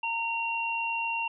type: tone pair together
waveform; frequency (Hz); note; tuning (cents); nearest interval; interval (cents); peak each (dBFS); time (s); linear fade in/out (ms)
sine; 920 / 2754; A#5 / F7; -23 / -25; octave + perfect fifth; 1898; -31 / -30; 0.03-1.28; 5
effects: none